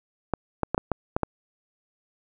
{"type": "clicks", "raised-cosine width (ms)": 1, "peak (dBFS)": -9, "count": 7, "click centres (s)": [0.337, 0.633, 0.746, 0.779, 0.917, 1.165, 1.233], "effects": []}